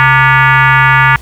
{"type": "tone with frequency modulation", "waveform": "sine", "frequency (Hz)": 134.1, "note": "C3", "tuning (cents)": 43, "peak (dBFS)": -4, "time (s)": [0, 1.16], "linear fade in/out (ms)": 0, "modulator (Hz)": 524, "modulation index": 3.9, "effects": ["added 60 Hz sine -28 dBFS peak until 1.21 s", "pink hiss -38 dBFS RMS until 1.21 s"]}